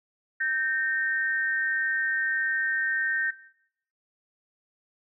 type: tone pair together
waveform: sine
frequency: 1558.6 / 1837 Hz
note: G6 / A#6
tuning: -10 / -26 cents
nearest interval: minor third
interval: 284 cents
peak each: -27 dBFS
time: 0.4-3.31 s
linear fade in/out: 10 ms
effects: noise-tail reverb RT60 0.7 s tail -17 dB re dry

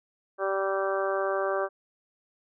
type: harmonic tone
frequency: 194.2 Hz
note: G3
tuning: 16 cents flat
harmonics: 2 / 3 / 4 / 5 / 6 / 7 / 8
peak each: -30 / -29 / -35 / -40 / -33 / -40 / -36 dBFS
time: 0.38-1.69 s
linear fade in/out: 50 ms
effects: none

